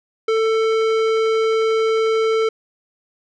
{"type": "tone with tanh clipping", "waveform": "sine", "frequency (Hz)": 444.4, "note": "A4", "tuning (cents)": 17, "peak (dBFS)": -17, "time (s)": [0.28, 2.49], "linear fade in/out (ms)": 5, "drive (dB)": 17, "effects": []}